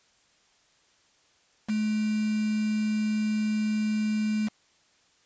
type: tone with quantisation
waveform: sine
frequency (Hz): 214.2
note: A3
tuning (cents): -46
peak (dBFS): -24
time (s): 1.68-4.49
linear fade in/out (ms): 20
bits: 6
effects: white hiss -64 dBFS RMS until 5.25 s + resampled to 16000 Hz